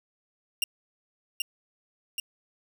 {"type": "tone with echo", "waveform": "sawtooth", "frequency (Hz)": 2794, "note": "F7", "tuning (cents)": 0, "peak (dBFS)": -20, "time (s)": [0.62, 0.64], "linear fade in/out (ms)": 2, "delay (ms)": 780, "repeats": 2, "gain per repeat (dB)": -3, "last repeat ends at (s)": 2.2, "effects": ["10-bit"]}